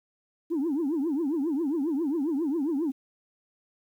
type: tone with vibrato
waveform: sine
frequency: 302.6 Hz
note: D#4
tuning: 48 cents flat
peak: -23 dBFS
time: 0.5-2.92 s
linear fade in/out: 20 ms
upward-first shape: triangle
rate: 7.4 Hz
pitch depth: 280 cents each way
effects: tanh soft clip ceiling -22 dBFS + 10-bit